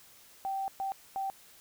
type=tone bursts at uneven times; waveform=sine; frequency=778 Hz; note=G5; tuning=13 cents flat; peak=-31 dBFS; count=3; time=0.45-0.68 / 0.8-0.92 / 1.16-1.3 s; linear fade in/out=0 ms; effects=white hiss -57 dBFS RMS until 1.6 s